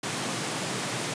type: high-pass noise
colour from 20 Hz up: pink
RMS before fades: -31 dBFS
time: 0.03-1.14 s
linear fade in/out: 5 ms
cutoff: 110 Hz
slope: 96 dB/octave
effects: resampled to 22050 Hz